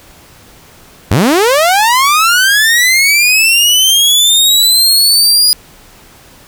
sawtooth linear sweep, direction up, 76.9 to 4941 Hz, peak -3 dBFS, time 1.11-5.53 s, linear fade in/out 0 ms, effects pink hiss -40 dBFS RMS until 6.47 s

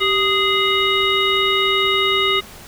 harmonic tone with a mistuned harmonic, 415.3 Hz, G#4, in tune, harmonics 1 / 3 / 5 / 7 / 9, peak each -21 / -21 / -21 / -21 / -21 dBFS, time 0-2.41 s, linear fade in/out 20 ms, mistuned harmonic 1, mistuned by -110 cents, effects pink hiss -39 dBFS RMS until 2.67 s

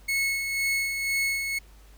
40% pulse tone with tremolo, 2192 Hz, C#7, 20 cents flat, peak -22 dBFS, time 0.08-1.59 s, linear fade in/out 10 ms, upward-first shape sine, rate 2 Hz, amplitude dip 45%, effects added 50 Hz sine -49 dBFS peak until 1.97 s + pink hiss -58 dBFS RMS until 1.97 s

